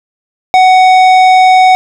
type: tone with tanh clipping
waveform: sine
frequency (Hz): 745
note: F#5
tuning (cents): +12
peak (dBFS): -4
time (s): 0.54-1.75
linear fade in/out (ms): 0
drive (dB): 13
effects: none